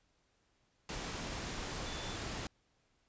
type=tone in noise; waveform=sine; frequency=3494 Hz; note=A7; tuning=13 cents flat; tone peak=-49 dBFS; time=1.86-2.16 s; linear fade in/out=2 ms; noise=pink; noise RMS=-41 dBFS; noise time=0.89-2.47 s; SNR=-11 dB; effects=pink hiss -75 dBFS RMS until 3.08 s + resampled to 16000 Hz